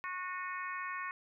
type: harmonic tone with a mistuned harmonic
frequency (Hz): 365.9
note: F#4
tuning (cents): -19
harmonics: 3 / 4 / 5 / 6 / 7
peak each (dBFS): -40 / -46 / -42 / -47 / -49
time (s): 0.04-1.11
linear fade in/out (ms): 0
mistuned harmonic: 7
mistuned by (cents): -38
effects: none